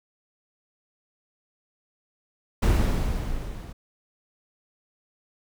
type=noise with level ramp; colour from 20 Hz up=brown; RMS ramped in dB=-17 to -38 dBFS; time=2.62-3.73 s; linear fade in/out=10 ms; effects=none